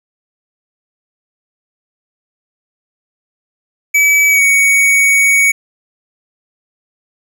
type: tone with pitch glide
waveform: square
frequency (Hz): 2290 to 2239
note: D7 to C#7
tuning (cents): -44 to +17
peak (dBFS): -8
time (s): 3.94-5.52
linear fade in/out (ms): 10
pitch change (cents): -39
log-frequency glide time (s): 4.28-4.43
effects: none